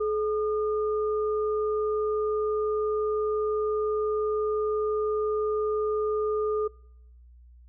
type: tone pair together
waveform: sine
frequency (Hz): 427.1 / 1215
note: G#4 / D#6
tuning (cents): +48 / -42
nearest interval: octave + tritone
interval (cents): 1810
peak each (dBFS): -24 / -34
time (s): 0-6.68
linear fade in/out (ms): 10
effects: noise-tail reverb RT60 0.8 s tail -25 dB re dry + added 60 Hz sine -49 dBFS peak until 7.68 s